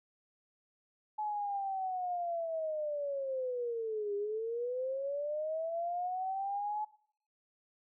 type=linear two-way sweep; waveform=sine; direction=down then up; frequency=856 to 402.1 to 856 Hz; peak=-33 dBFS; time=1.18-6.85 s; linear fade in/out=10 ms; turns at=4.15 s; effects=noise-tail reverb RT60 0.6 s tail -20 dB re dry